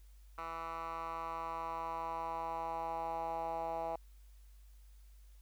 10% pulse tone with band-pass filter sweep, 164.81 Hz, E3, in tune, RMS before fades -40 dBFS, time 0.38-3.96 s, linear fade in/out 2 ms, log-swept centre 1300 to 740 Hz, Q 3.7, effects added 50 Hz sine -55 dBFS peak until 5.41 s + white hiss -72 dBFS RMS until 5.41 s

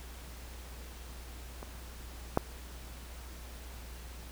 clicks, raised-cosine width 1 ms, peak -28 / -11 dBFS, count 2, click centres 1.629 / 2.374 s, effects added 60 Hz sine -45 dBFS peak until 4.31 s + pink hiss -51 dBFS RMS until 4.31 s

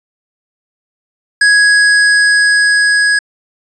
square tone with level ramp, 1664 Hz, G#6, 3 cents sharp, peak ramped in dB -6 to -9 dBFS, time 1.41-3.19 s, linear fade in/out 5 ms, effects resampled to 22050 Hz

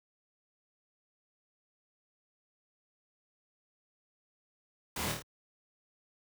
pink noise with echo, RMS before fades -36 dBFS, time 4.96-5.12 s, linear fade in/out 5 ms, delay 26 ms, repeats 4, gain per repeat -3 dB, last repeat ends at 5.224 s, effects high-pass 80 Hz 12 dB/octave

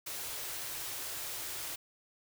white band-stop noise, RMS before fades -40 dBFS, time 0.06-1.76 s, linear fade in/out 10 ms, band 160 to 280 Hz, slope 96 dB/octave, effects none

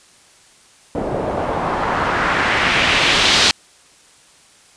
white noise with low-pass filter sweep, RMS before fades -17 dBFS, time 0.95-3.51 s, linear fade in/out 0 ms, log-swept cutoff 490 to 4500 Hz, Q 1.5, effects white hiss -49 dBFS RMS until 4.76 s + resampled to 22050 Hz

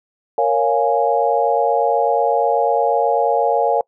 sine chord, Bb minor seventh, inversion none, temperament equal with one note detuned, 466.2 / 554.4 / 700.5 / 830.6 Hz, Bb4 / Db5 / F5 / Ab5, 0 / 0 / +5 / 0 cents, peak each -19 dBFS, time 0.38-3.81 s, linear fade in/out 2 ms, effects noise-tail reverb RT60 0.1 s tail -26 dB re dry

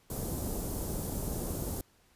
pink band-stop noise, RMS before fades -35 dBFS, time 0.1-1.81 s, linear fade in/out 2 ms, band 560 to 9600 Hz, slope 12 dB/octave, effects pink hiss -66 dBFS RMS until 2.15 s + resampled to 32000 Hz

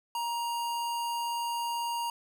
square tone, 941 Hz, A#5, 16 cents sharp, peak -31 dBFS, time 0.15-2.1 s, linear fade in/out 2 ms, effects none

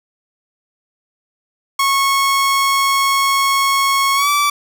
sawtooth tone with pitch glide, 1098 to 1157.3 Hz, C#6 to D6, -17 to -26 cents, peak -9 dBFS, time 1.79-4.5 s, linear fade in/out 5 ms, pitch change +91 cents, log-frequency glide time 4.15-4.29 s, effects none

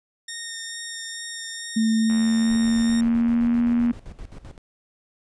10% pulse tone with vibrato, 1840 Hz, A#6, 23 cents flat, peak -22 dBFS, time 0.28-3.01 s, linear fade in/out 5 ms, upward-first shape sine, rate 2.3 Hz, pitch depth 10 cents each way
sine tone with pitch glide, 222 to 237.9 Hz, A3 to A#3, +16 to +35 cents, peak -17 dBFS, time 1.76-3.92 s, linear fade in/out 10 ms, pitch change +119 cents, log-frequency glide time 1.99-3.62 s
click train, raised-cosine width 0.5 ms, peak -23 dBFS, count 154, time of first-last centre 2.1-3.909 s, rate 84.6 Hz
brown noise with tremolo, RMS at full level -37 dBFS, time 2.5-4.58 s, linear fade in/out 2 ms, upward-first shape square, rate 7.7 Hz, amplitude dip 75%
effects resampled to 22050 Hz

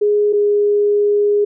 sine tone pair in turn, 415.3 / 412.2 Hz, G#4 / G#4, 0 / -13 cents, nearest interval unison, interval 13 cents, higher first, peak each -11 dBFS, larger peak neither, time 0.01-0.33 / 0.33-1.45 s, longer second, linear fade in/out 10 ms, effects none

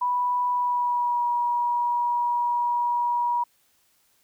sine tone with pitch glide, 984 to 961 Hz, B5 to B5, -7 to -48 cents, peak -21 dBFS, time 0.01-3.44 s, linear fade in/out 10 ms, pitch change -41 cents, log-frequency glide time 0.51-1.24 s, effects white hiss -65 dBFS RMS until 4.23 s

